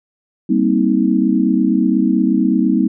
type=chord; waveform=sine; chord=C minor seventh; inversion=second; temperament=equal with one note detuned; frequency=196 / 233.1 / 261.6 / 317.7 Hz; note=G3 / Bb3 / C4 / Eb4; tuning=0 / 0 / 0 / +36 cents; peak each=-17 dBFS; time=0.49-2.88 s; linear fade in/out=10 ms; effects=none